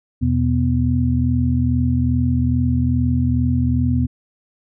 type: tone cluster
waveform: sine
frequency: 81.5 / 123.9 / 247.6 Hz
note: E2 / B2 / B3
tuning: -19 / +6 / +5 cents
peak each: -19 dBFS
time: 0.21-4.07 s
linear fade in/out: 20 ms
effects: none